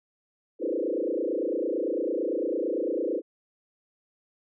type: tone with frequency modulation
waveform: sine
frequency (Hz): 415.3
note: G#4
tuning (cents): 0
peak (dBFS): -25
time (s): 0.59-3.22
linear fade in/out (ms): 50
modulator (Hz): 28.9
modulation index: 4
effects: none